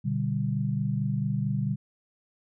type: chord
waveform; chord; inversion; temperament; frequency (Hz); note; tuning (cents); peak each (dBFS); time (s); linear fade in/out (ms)
sine; G major; first; just; 122.5 / 147 / 196; B2 / D3 / G3; -14 / +2 / 0; -29 / -29 / -30; 0.04-1.76; 20
effects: none